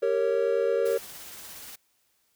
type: chord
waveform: triangle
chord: G diminished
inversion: none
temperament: equal with one note detuned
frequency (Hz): 392 / 461.1 / 554.4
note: G4 / Bb4 / Db5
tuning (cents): 0 / -19 / 0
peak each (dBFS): -27 / -23 / -25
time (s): 0.02-0.98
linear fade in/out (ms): 10
type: noise with tremolo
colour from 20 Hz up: white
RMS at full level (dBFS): -42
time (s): 0.85-1.76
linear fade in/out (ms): 10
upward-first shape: triangle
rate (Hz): 17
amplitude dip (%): 25
effects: white hiss -70 dBFS RMS until 2.35 s